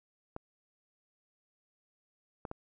clicks, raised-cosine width 1 ms, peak -25 dBFS, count 3, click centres 0.364 / 2.452 / 2.514 s, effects none

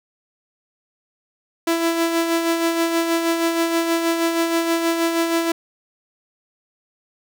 sawtooth tone with tremolo, 333.1 Hz, E4, 18 cents sharp, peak -12 dBFS, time 1.67-5.52 s, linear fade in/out 5 ms, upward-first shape sine, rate 6.3 Hz, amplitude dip 45%, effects none

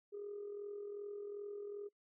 sine tone with amplitude modulation, 409.2 Hz, G#4, 26 cents flat, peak -40 dBFS, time 0.12-1.89 s, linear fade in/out 20 ms, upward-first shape sine, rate 42.6 Hz, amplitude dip 55%, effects noise-tail reverb RT60 0.1 s tail -25 dB re dry + tanh soft clip ceiling -38 dBFS

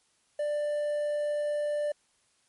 triangle tone with quantisation, 591 Hz, D5, 11 cents sharp, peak -25 dBFS, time 0.39-1.92 s, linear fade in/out 5 ms, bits 9, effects white hiss -69 dBFS RMS until 2.48 s + MP3 48 kbps

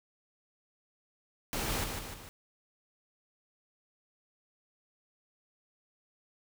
pink noise with echo, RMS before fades -34 dBFS, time 1.53-1.84 s, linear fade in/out 0 ms, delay 150 ms, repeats 3, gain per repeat -5 dB, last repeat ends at 2.29 s, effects none

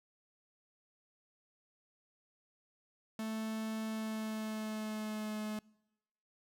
45% pulse tone with pitch glide, 220 to 213.6 Hz, A3 to G#3, 0 to +49 cents, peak -37 dBFS, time 3.19-5.59 s, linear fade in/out 2 ms, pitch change -51 cents, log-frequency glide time 3.86-5.38 s, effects noise-tail reverb RT60 1.0 s tail -26 dB re dry

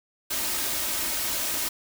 white noise with comb filter, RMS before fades -28 dBFS, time 0.3-1.69 s, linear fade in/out 10 ms, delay 3.2 ms, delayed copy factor +0.5, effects none

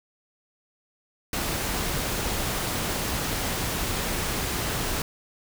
pink noise, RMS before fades -28 dBFS, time 1.33-5.02 s, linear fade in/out 2 ms, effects none

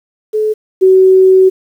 sine tone pair in turn, 430 / 376.9 Hz, A4 / F#4, -40 / +32 cents, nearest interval major second, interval 228 cents, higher first, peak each -10 / -3 dBFS, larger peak second, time 0.33-0.54 / 0.81-1.5 s, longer second, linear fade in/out 20 ms, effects 7-bit

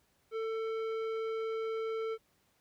sine tone with tanh clipping, 445.9 Hz, A4, 23 cents sharp, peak -35 dBFS, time 0.31-2.18 s, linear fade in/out 50 ms, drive 13 dB, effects pink hiss -72 dBFS RMS until 2.6 s + high-pass 60 Hz 12 dB/octave

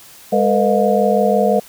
sine tone cluster, 204.5 / 452.7 / 498.5 / 621 / 712 Hz, G#3 / A4 / B4 / D#5 / F5, -26 / +49 / +16 / -3 / +33 cents, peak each -18 dBFS, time 0.32-1.6 s, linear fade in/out 10 ms, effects white hiss -42 dBFS RMS until 1.68 s

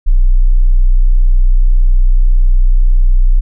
sine tone, 30.87 Hz, B0, in tune, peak -4 dBFS, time 0.06-3.41 s, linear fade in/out 20 ms, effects none

